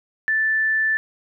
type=tone; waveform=sine; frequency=1760 Hz; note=A6; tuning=in tune; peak=-17 dBFS; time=0.28-0.97 s; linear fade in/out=0 ms; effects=none